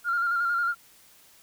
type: tone with vibrato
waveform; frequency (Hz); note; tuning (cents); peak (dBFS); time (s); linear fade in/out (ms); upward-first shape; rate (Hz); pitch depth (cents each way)
sine; 1396.9; F6; 0; -22; 0.04-0.75; 50; square; 11; 30
effects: tanh soft clip ceiling -18 dBFS + white hiss -56 dBFS RMS until 1.42 s